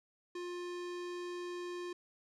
square tone with low-pass filter, 353.6 Hz, F4, 22 cents sharp, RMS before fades -42 dBFS, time 0.35-1.93 s, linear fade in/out 5 ms, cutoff 6200 Hz, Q 0.8, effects none

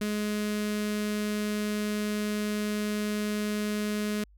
sawtooth tone with notch filter, 210 Hz, G#3, 19 cents sharp, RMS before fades -30 dBFS, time 0.01-4.24 s, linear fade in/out 5 ms, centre 860 Hz, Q 1.3, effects added 50 Hz sine -54 dBFS peak until 4.37 s

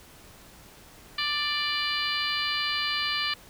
harmonic tone, 589 Hz, D5, 5 cents sharp, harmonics 2 / 3 / 4 / 5 / 6 / 7 / 8, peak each -34 / -33 / -33 / -32 / -36 / -33 / -35 dBFS, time 1.18-3.34 s, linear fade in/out 5 ms, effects pink hiss -51 dBFS RMS until 3.49 s

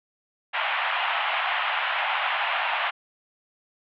pink band-pass noise, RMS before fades -26 dBFS, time 0.53-2.91 s, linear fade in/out 20 ms, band 700 to 3200 Hz, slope 48 dB/octave, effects none

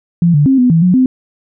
sine tone with pitch steps, 170.9 / 146.3 / 267.2 / 249 / 164.2 / 180.9 / 257.4 Hz, F3 / D3 / C4 / B3 / E3 / F#3 / C4, -37 / -6 / +36 / +14 / -6 / -39 / -28 cents, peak -6 dBFS, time 0.22-1.06 s, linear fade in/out 2 ms, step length 120 ms, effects none

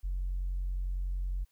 sine tone, 45.43 Hz, F#1, 31 cents flat, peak -29 dBFS, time 0.03-1.45 s, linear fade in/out 20 ms, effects tanh soft clip ceiling -27 dBFS + white hiss -74 dBFS RMS until 1.51 s

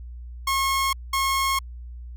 sawtooth tone bursts at uneven times, 1084 Hz, C#6, 39 cents flat, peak -17 dBFS, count 2, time 0.47-0.93 / 1.13-1.59 s, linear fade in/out 5 ms, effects added 60 Hz sine -35 dBFS peak until 2.16 s

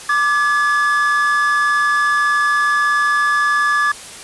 triangle tone pair together, 1178.4 / 1700 Hz, D6 / G#6, +6 / +40 cents, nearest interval tritone, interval 634 cents, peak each -14 dBFS, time 0.09-3.92 s, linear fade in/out 5 ms, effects white hiss -34 dBFS RMS until 4.23 s + resampled to 24000 Hz

